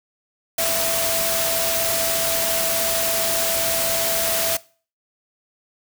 sine tone in noise, 663 Hz, E5, 10 cents sharp, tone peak -24 dBFS, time 0.58-4.57 s, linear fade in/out 5 ms, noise white, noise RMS -22 dBFS, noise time 0.58-4.57 s, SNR -5 dB, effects noise-tail reverb RT60 0.4 s tail -21 dB re dry

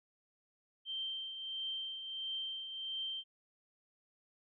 sine tone with tremolo, 3136 Hz, G7, in tune, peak -36 dBFS, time 0.85-3.24 s, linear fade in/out 50 ms, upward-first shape triangle, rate 1.5 Hz, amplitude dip 55%, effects none

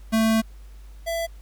square tone pair in turn, 222.3 / 667.4 Hz, A3 / E5, +18 / +21 cents, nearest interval octave + perfect fifth, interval 1903 cents, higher second, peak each -18 / -25 dBFS, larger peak first, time 0.12-0.42 / 1.06-1.27 s, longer first, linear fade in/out 20 ms, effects added 50 Hz sine -40 dBFS peak until 1.41 s + pink hiss -58 dBFS RMS until 1.41 s

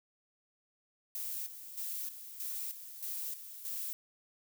violet noise with tremolo, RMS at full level -39 dBFS, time 1.15-3.93 s, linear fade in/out 0 ms, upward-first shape square, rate 1.6 Hz, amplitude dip 65%, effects none

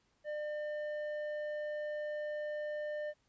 square tone with low-pass filter, 600 Hz, D5, 37 cents sharp, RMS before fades -39 dBFS, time 0.24-3.14 s, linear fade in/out 50 ms, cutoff 1500 Hz, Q 1.3, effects pink hiss -75 dBFS RMS until 3.28 s + resampled to 16000 Hz

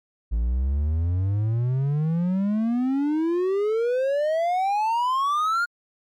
triangle exponential sweep, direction up, 54 to 1437 Hz, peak -18 dBFS, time 0.31-5.66 s, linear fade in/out 20 ms, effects MP3 96 kbps

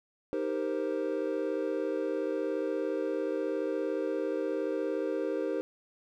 triangle chord, C minor seventh, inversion first, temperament equal, 311.1 / 392 / 466.2 / 523.3 Hz, Eb4 / G4 / Bb4 / C5, 0 / 0 / 0 / 0 cents, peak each -33 dBFS, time 0.33-5.61 s, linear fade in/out 0 ms, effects none

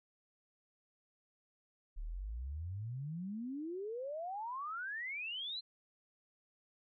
sine exponential sweep, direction up, 34.55 to 4173 Hz, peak -39 dBFS, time 1.96-5.61 s, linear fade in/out 20 ms, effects none

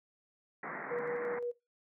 white band-pass noise, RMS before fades -42 dBFS, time 0.63-1.39 s, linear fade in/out 2 ms, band 140 to 2100 Hz, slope 96 dB/octave
sine tone with tremolo, 482.3 Hz, B4, 41 cents flat, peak -33 dBFS, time 0.9-1.52 s, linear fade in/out 20 ms, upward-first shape square, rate 5.7 Hz, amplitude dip 30%
effects noise-tail reverb RT60 0.2 s tail -18 dB re dry

